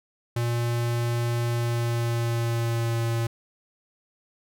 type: tone with pitch glide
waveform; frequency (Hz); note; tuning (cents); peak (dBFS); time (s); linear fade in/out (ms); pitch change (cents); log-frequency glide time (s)
square; 118.6 to 115.76; A#2 to A#2; +30 to -12; -24; 0.36-3.27; 5; -42; 1.49-3
effects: none

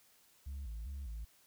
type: tone with vibrato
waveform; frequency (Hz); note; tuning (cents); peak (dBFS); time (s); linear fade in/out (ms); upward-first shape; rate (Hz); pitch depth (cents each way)
sine; 61.74; B1; 0; -38; 0.46-1.25; 10; square; 2.5; 200
effects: tanh soft clip ceiling -39 dBFS + white hiss -67 dBFS RMS until 1.46 s

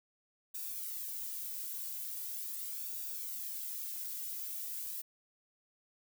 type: noise with flanger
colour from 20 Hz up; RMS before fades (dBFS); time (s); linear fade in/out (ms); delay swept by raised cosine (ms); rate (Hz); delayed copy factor
violet; -41; 0.54-5.02; 10; 0.95 to 2.25; 0.41; -0.55
effects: none

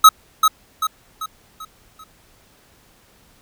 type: tone with echo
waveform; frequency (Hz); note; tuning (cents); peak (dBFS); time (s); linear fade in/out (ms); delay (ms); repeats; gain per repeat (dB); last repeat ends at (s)
square; 1280; D#6; +49; -4; 0.04-0.09; 5; 390; 5; -7; 2.04
effects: pink hiss -54 dBFS RMS until 3.41 s

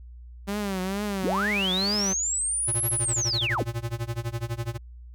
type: tone with vibrato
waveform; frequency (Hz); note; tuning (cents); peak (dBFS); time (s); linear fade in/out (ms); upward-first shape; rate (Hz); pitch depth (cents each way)
sawtooth; 196; G3; 0; -23; 0.47-2.14; 20; triangle; 2.2; 130
type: linear two-way sweep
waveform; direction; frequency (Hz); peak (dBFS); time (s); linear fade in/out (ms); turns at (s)
sine; up then down; 146.9 to 11380 to 146.9; -24; 1.23-3.63; 5; 2.88
type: tone with tremolo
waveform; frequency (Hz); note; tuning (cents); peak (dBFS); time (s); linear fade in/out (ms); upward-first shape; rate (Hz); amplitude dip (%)
square; 116.9; A#2; +5; -26; 2.67-4.78; 20; sine; 12; 95
effects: added 60 Hz sine -41 dBFS peak until 5.14 s

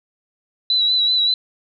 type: tone with vibrato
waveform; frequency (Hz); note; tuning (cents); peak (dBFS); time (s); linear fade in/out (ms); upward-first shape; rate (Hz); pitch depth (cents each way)
sine; 3951; B7; 0; -14; 0.7-1.34; 2; sine; 5.2; 38
effects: none

